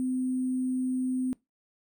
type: tone with sample-and-hold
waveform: sine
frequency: 256.1 Hz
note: C4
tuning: 37 cents flat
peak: -26 dBFS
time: 0-1.33 s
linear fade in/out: 0 ms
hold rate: 8820 Hz
effects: noise-tail reverb RT60 0.2 s tail -22 dB re dry